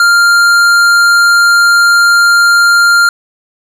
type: tone with tanh clipping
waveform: triangle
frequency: 1396.9 Hz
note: F6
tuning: in tune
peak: -6 dBFS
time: 0-3.09 s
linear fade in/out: 2 ms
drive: 18 dB
effects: none